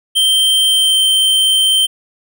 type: tone with pitch glide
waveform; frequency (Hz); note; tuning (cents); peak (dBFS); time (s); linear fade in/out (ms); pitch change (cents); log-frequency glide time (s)
square; 3136 to 3118; G7 to G7; 0 to -10; -10; 0.15-1.87; 20; -10; 0.65-0.99
effects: none